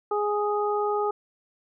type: harmonic tone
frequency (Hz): 415.3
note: G#4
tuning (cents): 0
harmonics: 1 / 2 / 3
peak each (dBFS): -25 / -28 / -30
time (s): 0.11-1.11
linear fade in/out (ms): 5
effects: none